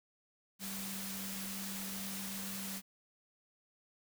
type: tone in noise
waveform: sine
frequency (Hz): 194.5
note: G3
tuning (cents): -13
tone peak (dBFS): -44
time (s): 0.59-2.82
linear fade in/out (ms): 50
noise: white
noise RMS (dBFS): -43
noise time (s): 0.59-2.82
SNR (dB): -4
effects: none